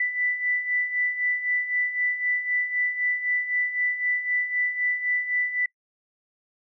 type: beating tone pair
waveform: sine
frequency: 1980 / 1983.9 Hz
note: B6 / B6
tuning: +4 / +7 cents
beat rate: 3.9 Hz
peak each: -30 / -24 dBFS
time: 0-5.66 s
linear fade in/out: 5 ms
effects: noise-tail reverb RT60 0.1 s tail -24 dB re dry